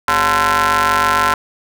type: ring-modulated tone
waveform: sawtooth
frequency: 155.56 Hz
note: D#3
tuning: in tune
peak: -5 dBFS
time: 0.08-1.34 s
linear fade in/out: 0 ms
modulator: 1190 Hz
effects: none